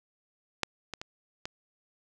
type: clicks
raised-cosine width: 0.2 ms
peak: -9 / -19 / -21 / -18 dBFS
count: 4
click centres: 0.633 / 0.937 / 1.015 / 1.455 s
effects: none